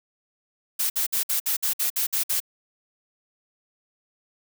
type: noise bursts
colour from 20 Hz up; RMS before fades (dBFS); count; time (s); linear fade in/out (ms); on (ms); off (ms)
blue; -24; 10; 0.79-2.403; 10; 110; 57
effects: none